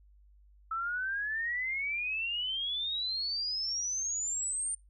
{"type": "exponential sweep", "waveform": "sine", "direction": "up", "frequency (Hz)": [1305, 9000], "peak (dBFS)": -31, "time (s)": [0.71, 4.75], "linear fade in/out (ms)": 5, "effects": ["noise-tail reverb RT60 0.2 s tail -24 dB re dry", "added 50 Hz sine -57 dBFS peak until 4.89 s"]}